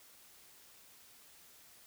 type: silence
effects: white hiss -60 dBFS RMS until 1.86 s